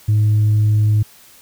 sine tone, 106.3 Hz, G#2, 41 cents sharp, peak -9 dBFS, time 0.08-1.03 s, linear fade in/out 10 ms, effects tanh soft clip ceiling -9 dBFS + white hiss -46 dBFS RMS until 1.41 s

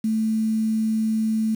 sine tone with quantisation, 220 Hz, A3, in tune, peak -19 dBFS, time 0.04-1.55 s, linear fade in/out 5 ms, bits 7, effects none

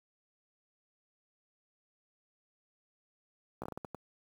slowing click train, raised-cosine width 1 ms, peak -26 dBFS, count 8, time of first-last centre 3.62-3.947 s, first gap 15 ms, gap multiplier 1.37, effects high-pass 80 Hz 12 dB/octave + 9-bit

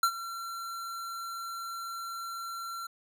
square tone with ADSR envelope, 1362 Hz, F6, 44 cents flat, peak -21 dBFS, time 0.03-2.87 s, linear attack 3 ms, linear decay 73 ms, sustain -16 dB, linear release 7 ms, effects none

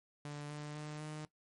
sawtooth tone with pitch steps, 146.7 / 148.75 / 150.82 / 152.93 Hz, D3 / D3 / D3 / D#3, -2 / +22 / +46 / -30 cents, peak -38 dBFS, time 0.25-1.25 s, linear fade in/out 2 ms, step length 250 ms, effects noise-tail reverb RT60 0.1 s tail -17 dB re dry + MP3 48 kbps

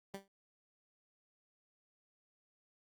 15% pulse tone with exponential decay, 196 Hz, G3, in tune, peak -33 dBFS, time 0.14-0.28 s, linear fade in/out 2 ms, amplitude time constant 29 ms, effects Opus 48 kbps

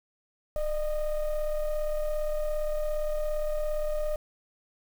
triangle ring-modulated tone, 311.7 Hz, D#4, 3 cents sharp, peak -21 dBFS, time 0.56-4.16 s, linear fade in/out 2 ms, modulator 293 Hz, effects 8-bit

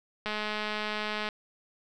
click train, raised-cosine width 0.3 ms, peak -17 dBFS, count 219, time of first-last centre 0.26-1.288 s, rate 212 Hz, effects none

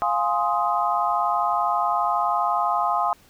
sine chord, F minor seventh, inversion none, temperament equal with one note detuned, 698.5 / 830.6 / 1046.5 / 1251.7 Hz, F5 / Ab5 / C6 / Eb6, 0 / 0 / 0 / +10 cents, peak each -25 dBFS, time 0.02-3.13 s, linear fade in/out 0 ms, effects pink hiss -55 dBFS RMS until 3.29 s

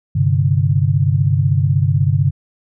sine chord, G suspended fourth, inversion none, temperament equal, 98 / 130.81 / 146.83 Hz, G2 / C3 / D3, 0 / 0 / 0 cents, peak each -16 dBFS, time 0.15-2.31 s, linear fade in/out 10 ms, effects none

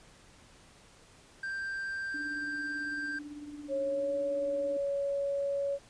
triangle tone, 1577 Hz, G6, 10 cents sharp, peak -32 dBFS, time 1.43-3.19 s, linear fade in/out 5 ms
sine tone with tremolo, 293.7 Hz, D4, in tune, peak -39 dBFS, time 2.14-4.77 s, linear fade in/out 2 ms, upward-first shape sine, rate 18 Hz, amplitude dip 50%
sine tone with pitch glide, 548 to 560.2 Hz, C#5 to C#5, -20 to +18 cents, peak -29 dBFS, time 3.68-5.79 s, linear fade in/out 50 ms, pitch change +38 cents, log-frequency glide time 3.78-4.14 s
effects pink hiss -58 dBFS RMS until 5.89 s + resampled to 22050 Hz

